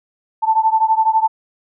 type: beating tone pair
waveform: sine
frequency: 880 / 892 Hz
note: A5 / A5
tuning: 0 / +23 cents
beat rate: 12 Hz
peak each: -14 / -16 dBFS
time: 0.42-1.28 s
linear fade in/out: 20 ms
effects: none